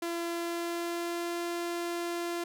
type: tone with pitch glide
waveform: sawtooth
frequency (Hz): 340 to 344.1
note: F4 to F4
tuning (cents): -46 to -26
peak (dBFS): -28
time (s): 0.02-2.44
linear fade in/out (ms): 5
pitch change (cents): +20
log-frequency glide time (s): 0.25-1.39
effects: none